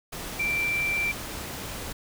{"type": "tone in noise", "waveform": "sine", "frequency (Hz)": 2349, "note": "D7", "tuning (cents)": 0, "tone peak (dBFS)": -24, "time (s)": [0.39, 1.12], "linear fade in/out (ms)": 10, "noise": "pink", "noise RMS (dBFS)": -36, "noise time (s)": [0.12, 1.93], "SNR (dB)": 9, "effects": []}